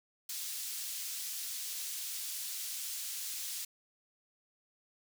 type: high-pass noise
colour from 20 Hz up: pink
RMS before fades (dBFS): -40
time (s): 0.29-3.65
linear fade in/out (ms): 5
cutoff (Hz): 4700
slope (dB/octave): 12
effects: none